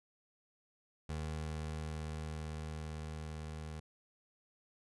25% pulse tone with level ramp, 77.78 Hz, D#2, in tune, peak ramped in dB -34 to -39 dBFS, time 1.09-3.8 s, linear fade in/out 5 ms, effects resampled to 24000 Hz

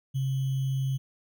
sine tone with sample-and-hold, 133.7 Hz, C3, 38 cents sharp, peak -25 dBFS, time 0.14-0.98 s, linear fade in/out 20 ms, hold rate 3150 Hz, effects none

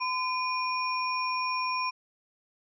sine tone cluster, 1017 / 2446 / 5520 Hz, C6 / D#7 / F8, -50 / -30 / -21 cents, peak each -29 / -33 / -36 dBFS, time 0-1.91 s, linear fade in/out 20 ms, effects none

